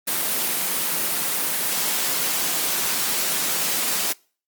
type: high-pass noise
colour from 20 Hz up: white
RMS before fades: -23 dBFS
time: 0.07-4.13 s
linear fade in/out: 10 ms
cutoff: 140 Hz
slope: 96 dB/octave
effects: noise-tail reverb RT60 0.4 s tail -25 dB re dry + Opus 24 kbps